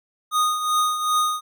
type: tone with tremolo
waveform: square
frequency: 1237 Hz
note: D#6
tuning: 10 cents flat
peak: -17 dBFS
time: 0.31-1.41 s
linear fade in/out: 50 ms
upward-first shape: triangle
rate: 2.6 Hz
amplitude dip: 65%
effects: none

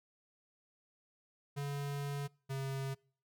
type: tone pair in turn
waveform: square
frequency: 142.1 / 135.41 Hz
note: C#3 / C#3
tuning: +43 / -40 cents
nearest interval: minor second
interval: 83 cents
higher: first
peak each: -37 / -37 dBFS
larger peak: neither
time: 1.56-2.28 / 2.49-2.95 s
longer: first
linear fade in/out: 20 ms
effects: noise-tail reverb RT60 0.5 s tail -26 dB re dry

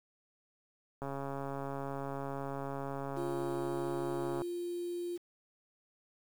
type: click train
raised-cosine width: 1 ms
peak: -26 dBFS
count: 470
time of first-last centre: 1.02-4.419 s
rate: 138 Hz
type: tone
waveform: sine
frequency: 349.2 Hz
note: F4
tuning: in tune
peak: -35 dBFS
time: 3.16-5.18 s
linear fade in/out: 20 ms
effects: 9-bit

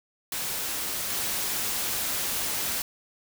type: noise with level steps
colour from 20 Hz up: white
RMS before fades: -31 / -29 dBFS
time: 0.32-2.82 s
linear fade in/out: 2 ms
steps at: 1.1 s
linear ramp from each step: 2 ms
effects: none

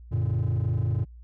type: chord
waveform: triangle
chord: Gb augmented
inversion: none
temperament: just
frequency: 92.5 / 115.62 / 144.53 Hz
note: Gb2 / Bb2 / D3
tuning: 0 / -14 / -27 cents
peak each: -24 / -22 / -28 dBFS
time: 0.11-1.05 s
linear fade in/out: 20 ms
effects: tanh soft clip ceiling -18 dBFS + added 59 Hz sine -43 dBFS peak until 1.23 s

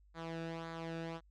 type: tone with flanger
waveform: sawtooth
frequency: 164.81 Hz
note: E3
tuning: in tune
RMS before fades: -43 dBFS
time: 0.14-1.21 s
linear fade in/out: 50 ms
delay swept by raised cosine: 0.35 to 0.97 ms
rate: 1.8 Hz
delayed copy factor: -0.65
effects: added 50 Hz sine -62 dBFS peak until 1.3 s + low-pass 4000 Hz 12 dB/octave

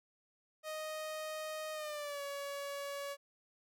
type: tone with pitch glide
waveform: sawtooth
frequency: 622.3 to 564.1 Hz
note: D#5 to C#5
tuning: 0 to +30 cents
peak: -36 dBFS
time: 0.63-3.17 s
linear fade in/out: 50 ms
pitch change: -170 cents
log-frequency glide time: 1.73-2.22 s
effects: none

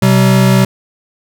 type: tone pair together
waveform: square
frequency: 127.7 / 191.16 Hz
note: C3 / G3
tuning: -42 / -43 cents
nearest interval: perfect fifth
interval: 699 cents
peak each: -10 dBFS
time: 0.02-0.65 s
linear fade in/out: 5 ms
effects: none

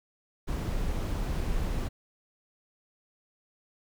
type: noise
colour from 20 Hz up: brown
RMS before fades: -30 dBFS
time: 0.47-1.89 s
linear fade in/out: 20 ms
effects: none

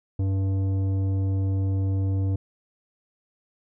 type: tone with tanh clipping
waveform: sine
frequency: 96.5 Hz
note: G2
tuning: 27 cents flat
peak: -23 dBFS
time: 0.19-2.36 s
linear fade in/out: 5 ms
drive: 11 dB
effects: none

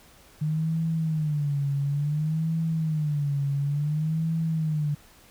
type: tone with vibrato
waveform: sine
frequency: 151.1 Hz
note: D3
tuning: 50 cents sharp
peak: -23 dBFS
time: 0.41-4.95 s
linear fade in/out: 10 ms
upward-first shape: sine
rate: 0.57 Hz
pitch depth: 130 cents each way
effects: pink hiss -54 dBFS RMS until 5.3 s

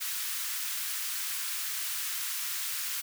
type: high-pass noise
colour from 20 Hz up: white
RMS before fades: -34 dBFS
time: 0-3.02 s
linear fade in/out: 20 ms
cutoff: 1200 Hz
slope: 24 dB/octave
effects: none

